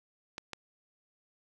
clicks, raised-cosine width 0.2 ms, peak -21 dBFS, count 2, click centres 0.381 / 0.533 s, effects none

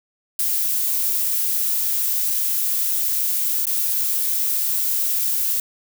violet noise with dropouts, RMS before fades -21 dBFS, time 0.39-5.6 s, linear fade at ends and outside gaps 2 ms, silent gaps 3.655-3.668 s, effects none

